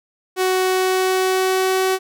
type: tone with pitch glide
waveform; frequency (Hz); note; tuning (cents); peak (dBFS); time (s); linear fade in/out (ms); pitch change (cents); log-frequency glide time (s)
sawtooth; 372.5 to 377.3; F#4 to F#4; +12 to +34; -12; 0.36-1.99; 50; +22; 0.62-1.85
effects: none